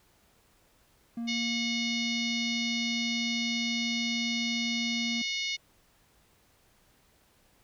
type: tone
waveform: triangle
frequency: 233.1 Hz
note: A#3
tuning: in tune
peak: -30 dBFS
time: 1.17-5.22 s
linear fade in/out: 5 ms
type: harmonic tone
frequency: 727 Hz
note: F#5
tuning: 31 cents flat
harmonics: 3 / 4 / 5 / 6 / 7 / 8 / 9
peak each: -34 / -37 / -36 / -39 / -40 / -43 / -50 dBFS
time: 1.27-5.57 s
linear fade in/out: 20 ms
effects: pink hiss -65 dBFS RMS until 7.63 s